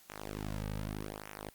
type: tone with flanger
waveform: sawtooth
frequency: 51.91 Hz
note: G#1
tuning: in tune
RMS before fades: -41 dBFS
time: 0.09-1.5 s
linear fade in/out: 10 ms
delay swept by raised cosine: 0.22 to 2.92 ms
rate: 0.83 Hz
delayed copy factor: -1
effects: white hiss -61 dBFS RMS until 1.54 s + Opus 48 kbps